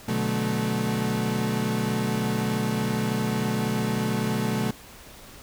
35% pulse chord, B minor seventh, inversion none, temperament equal with one note detuned, 123.47 / 146.83 / 185 / 217.9 Hz, B2 / D3 / F#3 / A3, 0 / 0 / 0 / -17 cents, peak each -28 / -31 / -29 / -25 dBFS, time 0.08-4.71 s, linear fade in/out 5 ms, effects pink hiss -46 dBFS RMS until 5.42 s

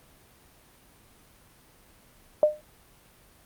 sine tone with exponential decay, 605 Hz, D#5, 49 cents flat, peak -12 dBFS, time 2.43-2.61 s, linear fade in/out 1 ms, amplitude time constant 37 ms, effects pink hiss -57 dBFS RMS until 3.45 s + Opus 32 kbps

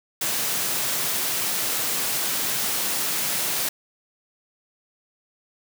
white high-pass noise, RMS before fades -25 dBFS, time 0.21-3.69 s, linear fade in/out 5 ms, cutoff 110 Hz, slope 48 dB/octave, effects none

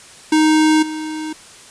square tone with level steps, 311.1 Hz, D#4, in tune, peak -11 / -24 dBFS, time 0.32-1.33 s, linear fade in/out 5 ms, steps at 0.82 s, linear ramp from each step 10 ms, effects white hiss -41 dBFS RMS until 1.7 s + resampled to 22050 Hz

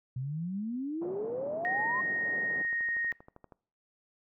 sine exponential sweep, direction up, 123.4 to 1071 Hz, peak -32 dBFS, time 0.16-2.01 s, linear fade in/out 5 ms
white band-pass noise, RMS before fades -44 dBFS, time 1.01-2.63 s, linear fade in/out 10 ms, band 140 to 690 Hz, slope 24 dB/octave
sine tone, 1864.7 Hz, A#6, in tune, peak -29 dBFS, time 1.65-3.12 s, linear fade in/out 0 ms
click train, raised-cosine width 1 ms, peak -36 dBFS, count 13, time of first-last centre 2.57-3.522 s, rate 12.6 Hz
effects noise-tail reverb RT60 0.5 s tail -23 dB re dry

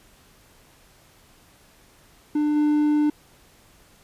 triangle tone with level steps, 298.5 Hz, D4, 28 cents sharp, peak -17 / -15 dBFS, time 2.35-3.1 s, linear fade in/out 5 ms, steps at 2.55 s, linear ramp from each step 20 ms, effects pink hiss -55 dBFS RMS until 4.03 s + resampled to 32000 Hz

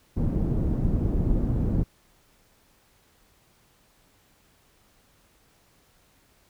pink low-pass noise, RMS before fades -24 dBFS, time 0.16-1.84 s, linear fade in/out 20 ms, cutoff 250 Hz, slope 12 dB/octave, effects pink hiss -62 dBFS RMS until 6.49 s

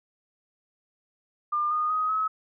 sine tone with pitch steps, 1200 / 1227.3 / 1255.3 / 1283.9 Hz, D6 / D#6 / D#6 / E6, +37 / -24 / +15 / -46 cents, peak -23 dBFS, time 1.52-2.28 s, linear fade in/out 10 ms, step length 190 ms, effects none

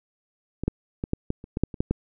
clicks, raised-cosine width 3 ms, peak -16 / -9 / -15 / -10 / -12 / -27 / -14 / -7 / -23 / -9 / -10 dBFS, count 11, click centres 0.636 / 0.68 / 1.039 / 1.134 / 1.304 / 1.441 / 1.571 / 1.636 / 1.742 / 1.805 / 1.91 s, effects none

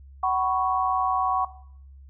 sine chord, F# suspended fourth, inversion none, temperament equal with one note detuned, 751.2 / 987.8 / 1108.7 Hz, F#5 / B5 / C#6, +26 / 0 / 0 cents, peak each -24 / -29 / -24 dBFS, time 0.23-1.45 s, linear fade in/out 5 ms, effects noise-tail reverb RT60 0.6 s tail -17 dB re dry + added 68 Hz sine -44 dBFS peak until 2.09 s

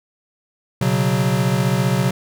square chord, B suspended second, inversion none, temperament equal, 123.47 / 138.59 / 185 Hz, B2 / C#3 / F#3, 0 / 0 / 0 cents, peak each -21 dBFS, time 0.81-2.11 s, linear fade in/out 5 ms, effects none

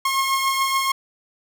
sawtooth beating tone pair, 1077 / 1084 Hz, C6 / C#6, +50 / -39 cents, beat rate 7 Hz, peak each -16 / -23 dBFS, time 0.05-0.92 s, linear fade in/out 5 ms, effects none

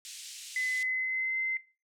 white band-pass noise, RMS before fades -45 dBFS, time 0.05-0.83 s, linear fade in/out 0 ms, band 2500 to 8700 Hz, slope 24 dB/octave
sine tone with pitch glide, 2025 to 2068 Hz, B6 to C7, +43 to -21 cents, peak -28 dBFS, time 0.56-1.57 s, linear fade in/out 2 ms, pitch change +36 cents, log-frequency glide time 0.78-1.38 s
effects noise-tail reverb RT60 0.3 s tail -18 dB re dry

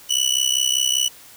25% pulse tone with amplitude modulation, 2960 Hz, F#7, in tune, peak -10 dBFS, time 0.09-1.09 s, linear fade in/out 20 ms, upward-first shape sine, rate 65.1 Hz, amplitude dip 90%, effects white hiss -45 dBFS RMS until 1.36 s

